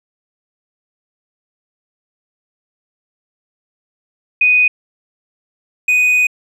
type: tone pair in turn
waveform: sine / triangle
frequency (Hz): 2489 / 2489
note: D#7 / D#7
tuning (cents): 0 / 0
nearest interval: unison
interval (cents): 0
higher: neither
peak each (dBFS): -8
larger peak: neither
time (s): 4.41-4.68 / 5.88-6.27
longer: second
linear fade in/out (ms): 5
effects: resampled to 32000 Hz